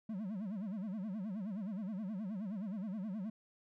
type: tone with vibrato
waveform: triangle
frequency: 201.9 Hz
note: G#3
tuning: 49 cents flat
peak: -36 dBFS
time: 0.09-3.3 s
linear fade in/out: 5 ms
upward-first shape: sine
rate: 9.5 Hz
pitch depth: 200 cents each way
effects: none